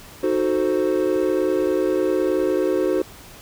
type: chord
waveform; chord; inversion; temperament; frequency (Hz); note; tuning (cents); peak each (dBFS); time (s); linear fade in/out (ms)
triangle; D# diminished seventh; none; equal; 311.1 / 370 / 440 / 523.3; D#4 / F#4 / A4 / C5; 0 / 0 / 0 / 0; -22 / -19 / -24 / -22; 0.23-3.02; 5
effects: pink hiss -43 dBFS RMS until 3.41 s